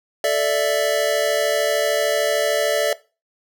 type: chord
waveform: square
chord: A suspended fourth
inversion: none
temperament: just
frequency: 440 / 586.7 / 660 Hz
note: A4 / D5 / E5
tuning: 0 / -2 / +2 cents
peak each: -25 / -20 / -22 dBFS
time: 0.24-2.93 s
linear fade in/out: 2 ms
effects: noise-tail reverb RT60 0.3 s tail -19 dB re dry